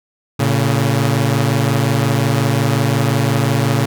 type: tone pair together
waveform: sawtooth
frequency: 113.7 / 139.3 Hz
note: A#2 / C#3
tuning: -43 / +9 cents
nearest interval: major third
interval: 352 cents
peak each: -12 dBFS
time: 0.39-3.86 s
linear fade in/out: 10 ms
effects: none